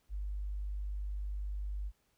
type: tone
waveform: sine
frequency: 50 Hz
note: G1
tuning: 35 cents sharp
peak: -35 dBFS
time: 0.09-1.92 s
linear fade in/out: 50 ms
effects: pink hiss -75 dBFS RMS until 2.17 s